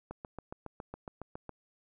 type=click train; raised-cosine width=1 ms; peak=-27 dBFS; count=11; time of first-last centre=0.11-1.493 s; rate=7.23 Hz; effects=none